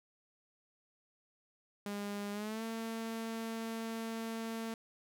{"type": "tone with pitch glide", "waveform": "sawtooth", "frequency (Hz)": [203.6, 225.9], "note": ["G#3", "A3"], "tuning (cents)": [-34, 46], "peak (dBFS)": -34, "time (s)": [1.86, 4.74], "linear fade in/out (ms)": 2, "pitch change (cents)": 180, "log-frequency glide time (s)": [2.32, 2.63], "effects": []}